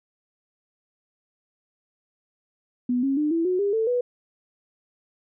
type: tone with pitch steps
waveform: sine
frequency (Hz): 246.9 / 272.4 / 300.5 / 331.5 / 365.7 / 403.4 / 445 / 491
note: B3 / C#4 / D4 / E4 / F#4 / G4 / A4 / B4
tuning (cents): 0 / -30 / +40 / +10 / -20 / +50 / +20 / -10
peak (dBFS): -20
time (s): 2.89-4.01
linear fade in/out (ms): 5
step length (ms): 140
effects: none